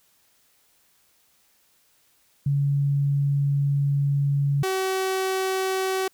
sine / sawtooth tone pair in turn, 141.2 / 379.4 Hz, C#3 / F#4, +32 / +43 cents, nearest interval octave + perfect fourth, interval 1711 cents, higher second, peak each -19 dBFS, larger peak neither, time 2.46-4.63 / 4.63-6.08 s, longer first, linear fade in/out 5 ms, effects white hiss -63 dBFS RMS until 6.13 s

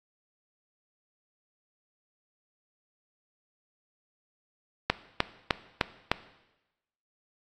click train, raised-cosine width 0.3 ms, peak -5 dBFS, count 5, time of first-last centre 4.9-6.116 s, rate 3.29 Hz, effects noise-tail reverb RT60 1.0 s tail -17 dB re dry + AAC 48 kbps

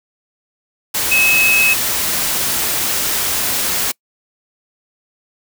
sine tone in noise, 2575 Hz, E7, 41 cents flat, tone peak -11 dBFS, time 1.11-1.74 s, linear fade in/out 10 ms, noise white, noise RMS -18 dBFS, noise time 0.94-3.92 s, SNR +4 dB, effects noise-tail reverb RT60 0.1 s tail -26 dB re dry

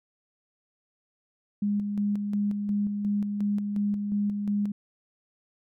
sine tone with tremolo, 204.8 Hz, G#3, 24 cents flat, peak -23 dBFS, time 1.62-4.72 s, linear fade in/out 5 ms, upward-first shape square, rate 2.8 Hz, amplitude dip 40%, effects none

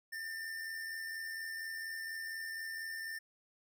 square tone with amplitude modulation, 1797 Hz, A6, 36 cents sharp, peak -39 dBFS, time 0.12-3.19 s, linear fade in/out 10 ms, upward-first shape sine, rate 84.2 Hz, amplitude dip 35%, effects none

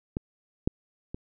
clicks, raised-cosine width 3 ms, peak -16 / -10 / -22 dBFS, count 3, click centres 0.169 / 0.675 / 1.145 s, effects none

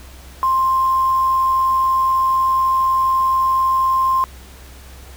sine tone with quantisation, 1052 Hz, C6, 9 cents sharp, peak -13 dBFS, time 0.43-4.24 s, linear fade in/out 0 ms, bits 6, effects added 65 Hz sine -38 dBFS peak until 5.16 s + pink hiss -43 dBFS RMS until 5.16 s

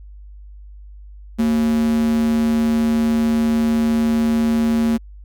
square tone with high-pass filter, 76.3 Hz, D#2, 33 cents flat, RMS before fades -17 dBFS, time 1.38-4.98 s, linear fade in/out 20 ms, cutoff 210 Hz, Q 7.5, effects added 50 Hz sine -36 dBFS peak until 5.24 s

